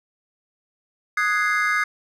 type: chord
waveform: triangle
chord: Ab dominant seventh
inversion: second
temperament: equal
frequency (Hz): 1244.5 / 1480 / 1661.2 / 2093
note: Eb6 / Gb6 / Ab6 / C7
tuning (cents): 0 / 0 / 0 / 0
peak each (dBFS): -22 / -25 / -22 / -22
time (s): 1.17-1.84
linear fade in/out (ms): 5
effects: none